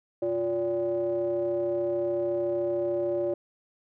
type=ring-modulated tone; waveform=triangle; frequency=111.8 Hz; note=A2; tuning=28 cents sharp; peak=-20 dBFS; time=0.22-3.34 s; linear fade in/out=5 ms; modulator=464 Hz; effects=none